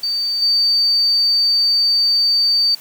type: tone with level steps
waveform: sine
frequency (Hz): 4600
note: D8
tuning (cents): -37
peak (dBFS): -17 / -12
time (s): 0.03-2.75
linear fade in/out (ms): 5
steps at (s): 0.42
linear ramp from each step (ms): 2
effects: white hiss -41 dBFS RMS until 2.8 s